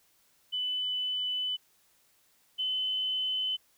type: tone pair in turn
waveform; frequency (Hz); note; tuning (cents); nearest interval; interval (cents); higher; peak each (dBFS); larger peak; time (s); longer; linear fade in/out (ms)
sine; 2999 / 3034; F#7 / F#7; +23 / +43; unison; 20; second; -29 / -28; second; 0.52-1.57 / 2.58-3.57; first; 20
effects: white hiss -67 dBFS RMS until 3.77 s

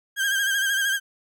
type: tone with vibrato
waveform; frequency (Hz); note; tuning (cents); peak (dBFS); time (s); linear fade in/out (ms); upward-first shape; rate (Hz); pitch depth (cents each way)
35% pulse; 1598; G6; +33; -19; 0.16-1; 50; sine; 13; 51
effects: none

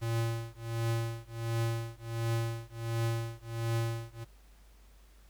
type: tone with tremolo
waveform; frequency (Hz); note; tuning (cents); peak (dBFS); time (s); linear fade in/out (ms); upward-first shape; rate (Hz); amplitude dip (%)
square; 115; A#2; -23; -28; 0.01-4.25; 20; triangle; 1.4; 100
effects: added 50 Hz sine -55 dBFS peak until 5.29 s + pink hiss -65 dBFS RMS until 5.29 s

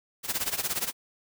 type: noise with tremolo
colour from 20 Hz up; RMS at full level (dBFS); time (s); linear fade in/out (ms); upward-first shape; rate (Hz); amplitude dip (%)
white; -27; 0.23-0.93; 50; sine; 17; 85
effects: none

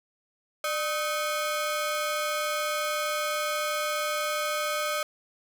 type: ring-modulated tone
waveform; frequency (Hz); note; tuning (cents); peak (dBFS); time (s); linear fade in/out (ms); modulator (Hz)
sawtooth; 932.3; A#5; 0; -20; 0.64-5.03; 2; 333
effects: none

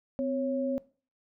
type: tone pair together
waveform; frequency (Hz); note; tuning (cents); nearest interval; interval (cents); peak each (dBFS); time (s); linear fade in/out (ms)
sine; 256.6 / 550; C4 / C#5; -34 / -14; octave + minor second; 1320; -30 / -30; 0.19-0.78; 0
effects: noise-tail reverb RT60 0.4 s tail -20 dB re dry

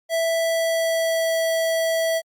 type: tone with pitch glide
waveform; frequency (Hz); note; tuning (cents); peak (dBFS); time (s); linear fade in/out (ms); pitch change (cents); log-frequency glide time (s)
square; 659.3 to 654.4; E5 to E5; 0 to -13; -20; 0.09-2.22; 50; -13; 0.41-1.38
effects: Opus 48 kbps

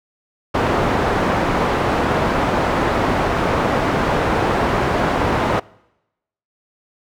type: low-pass noise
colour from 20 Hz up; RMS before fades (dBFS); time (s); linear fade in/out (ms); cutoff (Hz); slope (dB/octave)
white; -18; 0.54-5.6; 10; 960; 12
effects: noise-tail reverb RT60 0.9 s tail -24 dB re dry

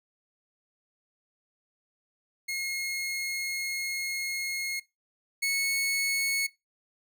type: tone pair in turn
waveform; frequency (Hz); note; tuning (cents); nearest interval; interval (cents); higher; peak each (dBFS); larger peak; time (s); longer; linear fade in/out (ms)
sawtooth; 2158 / 2201; C#7 / C#7; -47 / -13; unison; 34; second; -27 / -22; second; 2.48-4.8 / 5.42-6.47; first; 10
effects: noise-tail reverb RT60 0.2 s tail -19 dB re dry

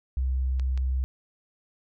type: tone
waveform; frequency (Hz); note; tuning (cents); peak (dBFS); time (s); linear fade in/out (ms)
sine; 64.8; C2; -16; -23; 0.17-1.04; 0
type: clicks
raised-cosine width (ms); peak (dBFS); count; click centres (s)
0.2; -26; 2; 0.597 / 0.776
effects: none

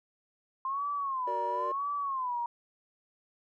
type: tone with vibrato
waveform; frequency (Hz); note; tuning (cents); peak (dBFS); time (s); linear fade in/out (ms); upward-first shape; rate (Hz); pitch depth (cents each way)
sine; 1046.5; C6; 0; -30; 0.65-2.46; 2; sine; 0.98; 170
type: chord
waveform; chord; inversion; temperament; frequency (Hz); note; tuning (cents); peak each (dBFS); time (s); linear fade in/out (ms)
triangle; Gb augmented; none; equal; 370 / 466.2 / 587.3; Gb4 / Bb4 / D5; 0 / 0 / 0; -39 / -38 / -35; 1.27-1.72; 5
effects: none

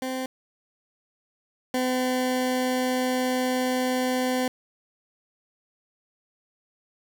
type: tone pair in turn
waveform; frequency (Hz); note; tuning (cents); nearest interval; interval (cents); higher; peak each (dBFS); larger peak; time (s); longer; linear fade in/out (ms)
20% pulse; 259.1 / 254.4; C4 / C4; -17 / -48; unison; 31; first; -23 / -18; second; 0.02-0.26 / 1.74-4.48; second; 2
effects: none

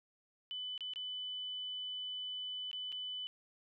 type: tone with dropouts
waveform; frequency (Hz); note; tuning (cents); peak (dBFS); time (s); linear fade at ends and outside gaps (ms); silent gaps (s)
sine; 3000; F#7; +23; -39; 0.51-3.27; 0; 0.778-0.807 / 0.936-0.959 / 2.714-2.73 / 2.92-2.925
effects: none

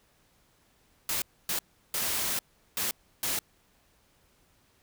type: noise bursts at uneven times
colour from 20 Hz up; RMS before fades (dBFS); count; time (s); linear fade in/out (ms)
white; -30; 5; 1.09-1.22 / 1.49-1.59 / 1.94-2.39 / 2.77-2.91 / 3.23-3.39; 2
effects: pink hiss -66 dBFS RMS until 4.82 s

